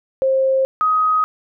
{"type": "tone pair in turn", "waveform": "sine", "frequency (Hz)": [531, 1257.8], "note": ["C5", "D#6"], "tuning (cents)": [25, 18], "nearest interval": "octave + minor third", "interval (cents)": 1493, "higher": "second", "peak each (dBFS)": -13, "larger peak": "neither", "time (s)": [[0.22, 0.65], [0.81, 1.24]], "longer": "neither", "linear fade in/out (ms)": 0, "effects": []}